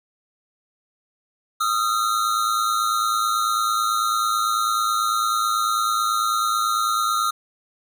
square tone pair together, 1244.5 / 1353.6 Hz, D#6 / E6, 0 / +45 cents, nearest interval minor second, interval 145 cents, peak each -22 / -24 dBFS, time 1.6-7.31 s, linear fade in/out 10 ms, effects none

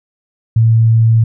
sine tone, 113.3 Hz, A#2, 49 cents flat, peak -6 dBFS, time 0.56-1.24 s, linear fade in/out 5 ms, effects none

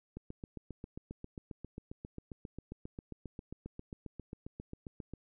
click train, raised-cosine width 3 ms, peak -30 dBFS, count 38, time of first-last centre 0.17-5.136 s, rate 7.45 Hz, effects none

